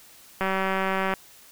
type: click train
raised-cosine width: 0.5 ms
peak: -11 dBFS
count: 140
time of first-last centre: 0.41-1.138 s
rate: 191 Hz
effects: white hiss -51 dBFS RMS until 1.51 s